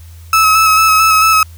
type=tone with vibrato; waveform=35% pulse; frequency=1293 Hz; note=E6; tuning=34 cents flat; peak=-5 dBFS; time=0.33-1.43 s; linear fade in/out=2 ms; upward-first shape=square; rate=4.5 Hz; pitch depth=18 cents each way; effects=added 83 Hz sine -32 dBFS peak until 1.57 s + white hiss -46 dBFS RMS until 1.57 s